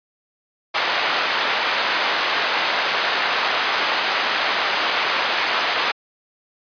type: band-pass noise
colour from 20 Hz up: pink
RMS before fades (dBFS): -21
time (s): 0.74-5.92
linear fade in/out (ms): 10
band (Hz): 810 to 4000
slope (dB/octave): 12
effects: resampled to 11025 Hz